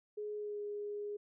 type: tone with pitch glide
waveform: sine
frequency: 419.7 to 413.2 Hz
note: G#4 to G#4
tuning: +18 to -9 cents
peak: -38 dBFS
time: 0.17-1.17 s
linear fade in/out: 10 ms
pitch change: -27 cents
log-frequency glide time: 0.36-0.6 s
effects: none